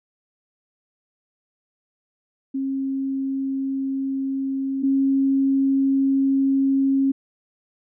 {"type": "tone pair in turn", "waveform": "sine", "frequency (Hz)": [269.7, 271.3], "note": ["C#4", "C#4"], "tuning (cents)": [-47, -37], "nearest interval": "unison", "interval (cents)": 10, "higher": "second", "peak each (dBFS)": [-22, -16], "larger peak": "second", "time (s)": [[2.54, 4.83], [4.83, 7.12]], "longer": "neither", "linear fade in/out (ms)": 10, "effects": []}